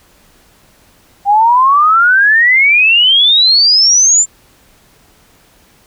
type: exponential sweep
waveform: sine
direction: up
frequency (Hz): 789 to 7330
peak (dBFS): -5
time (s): 1.25-4.26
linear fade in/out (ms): 50
effects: pink hiss -48 dBFS RMS until 5.86 s